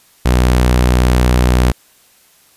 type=tone; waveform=sawtooth; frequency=61.74 Hz; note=B1; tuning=in tune; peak=-5 dBFS; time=0.25-1.72 s; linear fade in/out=10 ms; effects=white hiss -50 dBFS RMS until 2.56 s + resampled to 32000 Hz